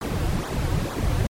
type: noise with flanger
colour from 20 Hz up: brown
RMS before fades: -24 dBFS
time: 0.01-1.27 s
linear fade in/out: 5 ms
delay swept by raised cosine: 0.35 to 4.95 ms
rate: 2.2 Hz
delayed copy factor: -0.9
effects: MP3 64 kbps

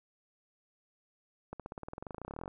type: accelerating click train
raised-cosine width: 1 ms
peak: -27 dBFS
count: 25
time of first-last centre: 1.53-2.479 s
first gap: 67 ms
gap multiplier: 0.95
effects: none

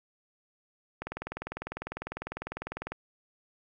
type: click train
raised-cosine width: 0.5 ms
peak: -20 dBFS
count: 39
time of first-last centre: 1.02-2.92 s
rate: 20 Hz
effects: none

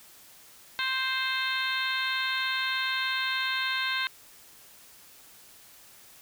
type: harmonic tone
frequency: 523.3 Hz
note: C5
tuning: in tune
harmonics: 2 / 3 / 4 / 5 / 6 / 7 / 8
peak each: -35 / -31 / -34 / -36 / -38 / -34 / -37 dBFS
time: 0.79-4.07 s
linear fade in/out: 0 ms
effects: white hiss -53 dBFS RMS until 6.21 s

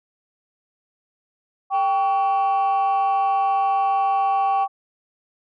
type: tone pair together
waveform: sine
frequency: 784 / 1128.6 Hz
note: G5 / C#6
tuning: 0 / +31 cents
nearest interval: tritone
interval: 631 cents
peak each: -16 / -22 dBFS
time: 1.7-4.68 s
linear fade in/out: 50 ms
effects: tanh soft clip ceiling -14 dBFS

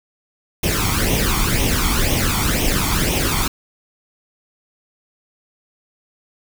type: noise with flanger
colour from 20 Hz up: pink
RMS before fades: -18 dBFS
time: 0.63-3.48 s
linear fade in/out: 5 ms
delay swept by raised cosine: 0.33 to 0.92 ms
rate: 2 Hz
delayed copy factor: +0.7
effects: none

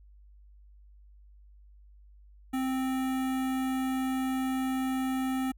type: tone with notch filter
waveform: square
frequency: 261.6 Hz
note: C4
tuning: in tune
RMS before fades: -30 dBFS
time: 2.53-5.52 s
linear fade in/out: 10 ms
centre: 4900 Hz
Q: 0.98
effects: added 50 Hz sine -52 dBFS peak until 5.57 s

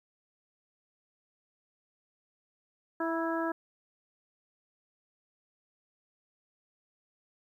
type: harmonic tone with a mistuned harmonic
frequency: 329.8 Hz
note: E4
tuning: 1 cent sharp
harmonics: 1 / 2 / 3 / 4 / 5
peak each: -32 / -35 / -37 / -38 / -39 dBFS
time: 3-3.52 s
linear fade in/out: 5 ms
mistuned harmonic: 3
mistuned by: -22 cents
effects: 11-bit

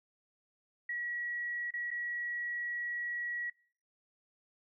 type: tone with dropouts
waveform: sine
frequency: 1921 Hz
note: B6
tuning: 48 cents flat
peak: -34 dBFS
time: 0.89-3.5 s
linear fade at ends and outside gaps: 5 ms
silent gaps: 1.707-1.737 / 1.906-1.912 s
effects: noise-tail reverb RT60 0.5 s tail -25 dB re dry

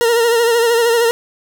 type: tone with vibrato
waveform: 40% pulse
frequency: 466.2 Hz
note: A#4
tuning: in tune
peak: -10 dBFS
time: 0.01-1.11 s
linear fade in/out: 0 ms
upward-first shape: sine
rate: 13 Hz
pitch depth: 47 cents each way
effects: none

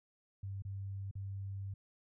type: tone with dropouts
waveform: sine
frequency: 98 Hz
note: G2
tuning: in tune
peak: -39 dBFS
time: 0.43-1.74 s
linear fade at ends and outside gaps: 5 ms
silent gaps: 0.622-0.65 / 1.112-1.153 s
effects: none

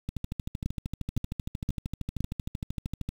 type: two click trains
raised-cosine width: 5 ms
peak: -16 / -20 dBFS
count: 4 / 40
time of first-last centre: 0.66-2.206 / 0.09-3.09 s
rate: 1.94 / 13 Hz
effects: 7-bit

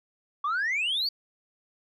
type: exponential sweep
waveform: sine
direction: up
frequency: 1119 to 4668 Hz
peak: -23 dBFS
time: 0.44-1.09 s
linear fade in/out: 5 ms
effects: tanh soft clip ceiling -23 dBFS

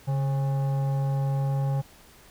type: tone with frequency modulation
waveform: sine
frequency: 138.8 Hz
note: C#3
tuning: 3 cents sharp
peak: -20 dBFS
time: 0.07-1.82 s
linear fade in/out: 20 ms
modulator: 678 Hz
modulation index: 0.34
effects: tanh soft clip ceiling -22 dBFS + pink hiss -53 dBFS RMS until 2.3 s

